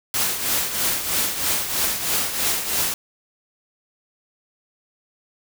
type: noise with tremolo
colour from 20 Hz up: white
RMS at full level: -20 dBFS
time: 0.14-2.94 s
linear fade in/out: 2 ms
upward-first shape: triangle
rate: 3.1 Hz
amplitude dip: 65%
effects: none